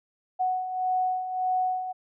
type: beating tone pair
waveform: sine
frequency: 739 / 740.7 Hz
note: F#5 / F#5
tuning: -2 / +2 cents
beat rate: 1.7 Hz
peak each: -32 / -25 dBFS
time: 0.39-1.93 s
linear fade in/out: 20 ms
effects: none